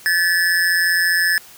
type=tone with amplitude modulation; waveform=square; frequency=1731 Hz; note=A6; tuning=29 cents flat; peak=-12 dBFS; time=0.06-1.38 s; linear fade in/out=0 ms; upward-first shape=sine; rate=175 Hz; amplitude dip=70%; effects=white hiss -43 dBFS RMS until 1.57 s